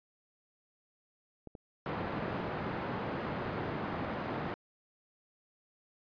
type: clicks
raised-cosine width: 2 ms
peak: -32 dBFS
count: 12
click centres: 1.473 / 1.552 / 2.044 / 2.135 / 2.194 / 2.312 / 2.407 / 2.765 / 3.293 / 3.459 / 3.494 / 3.936 s
type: band-pass noise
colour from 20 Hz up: pink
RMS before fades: -37 dBFS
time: 1.86-4.54 s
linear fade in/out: 0 ms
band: 130 to 1500 Hz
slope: 12 dB/octave
effects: resampled to 11025 Hz